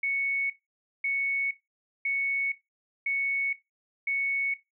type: tone bursts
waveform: sine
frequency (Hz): 2216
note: C#7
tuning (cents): -1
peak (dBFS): -25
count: 5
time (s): 0.03-4.54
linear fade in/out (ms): 5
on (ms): 470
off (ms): 540
effects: noise-tail reverb RT60 0.2 s tail -17 dB re dry